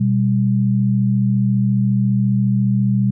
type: tone pair together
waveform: sine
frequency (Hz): 123.47 / 197.99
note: B2 / G3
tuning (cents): 0 / +18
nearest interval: minor sixth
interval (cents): 818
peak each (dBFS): -16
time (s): 0-3.11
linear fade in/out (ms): 10
effects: none